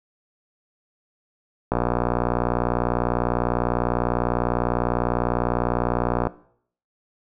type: click train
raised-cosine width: 1 ms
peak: -6 dBFS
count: 274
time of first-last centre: 1.72-6.27 s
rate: 60 Hz
effects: noise-tail reverb RT60 0.6 s tail -19 dB re dry